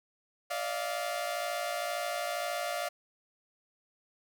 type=tone cluster; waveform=sawtooth; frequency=583 / 636 / 698 Hz; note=D5 / D#5 / F5; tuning=-13 / +38 / -1 cents; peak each=-33 / -36 / -31 dBFS; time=0.5-2.89 s; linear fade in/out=10 ms; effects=none